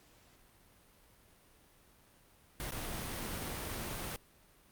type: noise with dropouts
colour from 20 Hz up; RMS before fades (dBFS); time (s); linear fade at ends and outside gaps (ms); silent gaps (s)
pink; -40; 2.6-4.16; 0; 2.708-2.721
effects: pink hiss -64 dBFS RMS until 4.71 s + Opus 48 kbps